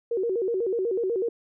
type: tone with vibrato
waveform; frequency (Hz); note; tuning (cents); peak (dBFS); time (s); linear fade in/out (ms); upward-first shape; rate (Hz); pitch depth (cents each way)
sine; 419.8; G#4; +19; -23; 0.11-1.29; 5; square; 8.1; 190
effects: none